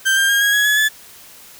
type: tone with pitch steps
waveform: 35% pulse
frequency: 1568 / 1593.6 / 1619.5 / 1646 / 1672.8 / 1700.1 / 1727.8 Hz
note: G6 / G6 / G#6 / G#6 / G#6 / G#6 / A6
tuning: 0 / +28 / -44 / -16 / +12 / +40 / -32 cents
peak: -11 dBFS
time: 0.05-0.89 s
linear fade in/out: 20 ms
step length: 120 ms
effects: white hiss -42 dBFS RMS until 1.59 s